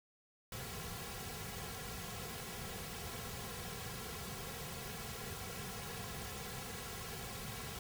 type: noise with comb filter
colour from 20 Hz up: pink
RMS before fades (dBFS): -45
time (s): 0.52-7.79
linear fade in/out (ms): 2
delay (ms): 3.3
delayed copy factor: -0.95
effects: none